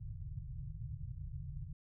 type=low-pass noise; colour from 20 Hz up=white; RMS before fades=-44 dBFS; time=0-1.73 s; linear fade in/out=10 ms; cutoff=150 Hz; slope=96 dB/octave; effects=none